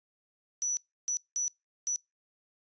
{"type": "tone bursts at uneven times", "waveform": "sine", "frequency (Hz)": 5920, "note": "F#8", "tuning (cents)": 0, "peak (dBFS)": -28, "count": 4, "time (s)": [[0.62, 0.77], [1.08, 1.17], [1.36, 1.48], [1.87, 1.96]], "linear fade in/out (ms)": 0, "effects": ["noise-tail reverb RT60 0.2 s tail -24 dB re dry", "resampled to 16000 Hz"]}